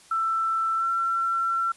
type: tone with pitch glide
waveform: sine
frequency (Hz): 1332 to 1352.9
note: E6 to E6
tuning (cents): +18 to +45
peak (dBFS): -22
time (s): 0.11-1.72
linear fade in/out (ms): 5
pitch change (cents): +27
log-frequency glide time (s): 0.77-0.85
effects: white hiss -53 dBFS RMS until 1.76 s + resampled to 24000 Hz